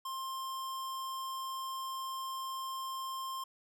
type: tone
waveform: square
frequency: 1057 Hz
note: C6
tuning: 17 cents sharp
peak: -38 dBFS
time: 0.05-3.44 s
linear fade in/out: 5 ms
effects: none